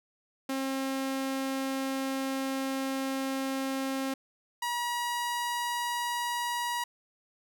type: tone pair in turn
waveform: sawtooth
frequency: 268 / 960 Hz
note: C4 / B5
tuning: +42 / -49 cents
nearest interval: octave + minor seventh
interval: 2209 cents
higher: second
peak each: -26 dBFS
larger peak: neither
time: 0.49-4.14 / 4.62-6.84 s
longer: first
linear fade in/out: 5 ms
effects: none